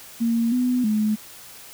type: tone with pitch steps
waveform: sine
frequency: 231.3 / 249.6 / 213.8 Hz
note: A#3 / B3 / A3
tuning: -13 / +19 / -49 cents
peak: -18 dBFS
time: 0.2-1.16 s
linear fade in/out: 20 ms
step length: 320 ms
effects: white hiss -43 dBFS RMS until 1.73 s